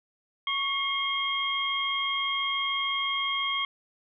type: tone cluster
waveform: sine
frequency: 1113 / 2146 / 3227 Hz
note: C#6 / C7 / G7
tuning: +7 / +43 / +50 cents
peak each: -31 / -31 / -29 dBFS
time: 0.47-3.65 s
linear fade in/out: 2 ms
effects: none